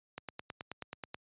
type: click train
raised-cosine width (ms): 0.3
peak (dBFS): -24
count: 10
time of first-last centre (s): 0.18-1.145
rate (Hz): 9.33
effects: high-pass 80 Hz 12 dB/octave + resampled to 8000 Hz